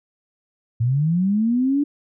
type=linear sweep; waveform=sine; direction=up; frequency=111.2 to 293.7 Hz; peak=-16 dBFS; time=0.8-1.84 s; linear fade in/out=10 ms; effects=none